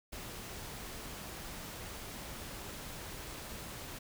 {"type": "noise", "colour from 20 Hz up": "pink", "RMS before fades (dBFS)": -45, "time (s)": [0.12, 3.99], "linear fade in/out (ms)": 10, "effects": []}